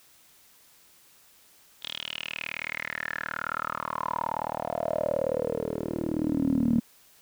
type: tone with band-pass filter sweep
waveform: 10% pulse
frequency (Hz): 38.89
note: D#1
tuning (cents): 0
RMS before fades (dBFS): -30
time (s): 1.82-6.8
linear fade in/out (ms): 10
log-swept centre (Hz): 3500 to 230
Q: 7.6
effects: white hiss -58 dBFS RMS until 7.21 s